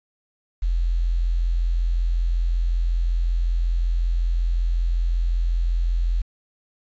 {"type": "tone with quantisation", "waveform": "sine", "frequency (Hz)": 42.69, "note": "F1", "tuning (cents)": -39, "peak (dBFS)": -18, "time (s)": [0.62, 6.22], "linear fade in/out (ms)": 10, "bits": 8, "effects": ["resampled to 16000 Hz"]}